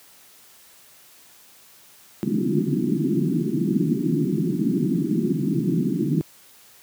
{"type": "band-pass noise", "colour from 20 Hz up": "pink", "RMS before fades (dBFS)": -22, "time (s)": [2.23, 6.21], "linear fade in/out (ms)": 0, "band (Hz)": [140, 370], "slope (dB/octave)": 96, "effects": ["white hiss -51 dBFS RMS until 6.82 s", "high-pass 80 Hz 12 dB/octave"]}